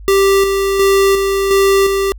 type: tone with tremolo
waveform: square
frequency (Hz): 392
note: G4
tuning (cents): 0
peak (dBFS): -9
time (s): 0.08-2.12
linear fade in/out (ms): 0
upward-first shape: square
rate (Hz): 1.4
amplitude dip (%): 40
effects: added 50 Hz sine -30 dBFS peak until 2.18 s